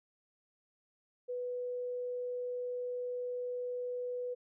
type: tone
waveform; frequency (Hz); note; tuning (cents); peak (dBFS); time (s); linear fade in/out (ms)
sine; 493.9; B4; 0; -35; 1.28-4.35; 20
effects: none